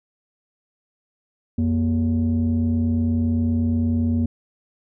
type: tone pair together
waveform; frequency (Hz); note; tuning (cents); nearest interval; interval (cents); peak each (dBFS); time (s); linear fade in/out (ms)
sine; 88.66 / 236.7; F2 / A#3; +27 / +27; octave + perfect fourth; 1700; -19 / -18; 1.58-4.26; 5
effects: tanh soft clip ceiling -14 dBFS